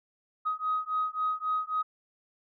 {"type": "beating tone pair", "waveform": "sine", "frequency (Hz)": [1256, 1259.7], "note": ["D#6", "D#6"], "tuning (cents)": [16, 21], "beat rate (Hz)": 3.7, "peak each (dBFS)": -30, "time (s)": [0.45, 1.83], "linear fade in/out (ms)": 20, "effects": ["tanh soft clip ceiling -20 dBFS"]}